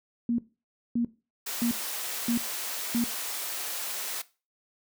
sine tone bursts, 236 Hz, A#3, 22 cents sharp, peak -23 dBFS, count 5, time 0.29-3.04 s, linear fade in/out 2 ms, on 94 ms, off 570 ms
white high-pass noise, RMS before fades -34 dBFS, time 1.46-4.22 s, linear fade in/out 10 ms, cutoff 420 Hz, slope 12 dB/octave
effects noise-tail reverb RT60 0.3 s tail -18 dB re dry

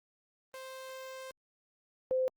sawtooth / sine tone pair in turn, 524 / 516.5 Hz, C5 / C5, +2 / -22 cents, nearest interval unison, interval 24 cents, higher first, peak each -39 / -27 dBFS, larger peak second, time 0.54-1.31 / 2.11-2.28 s, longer first, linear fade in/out 0 ms, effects Opus 24 kbps

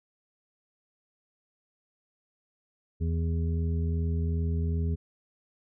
harmonic tone, 82.6 Hz, E2, 4 cents sharp, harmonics 1 / 2 / 3 / 5, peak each -26 / -33 / -39 / -41 dBFS, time 3-4.96 s, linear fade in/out 20 ms, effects none

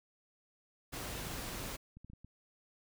pink noise, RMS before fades -42 dBFS, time 0.92-1.77 s, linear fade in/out 20 ms
clicks, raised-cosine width 5 ms, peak -40 dBFS, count 12, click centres 1.27 / 1.335 / 1.394 / 1.431 / 1.494 / 1.554 / 1.687 / 1.97 / 2.046 / 2.1 / 2.134 / 2.246 s
effects none

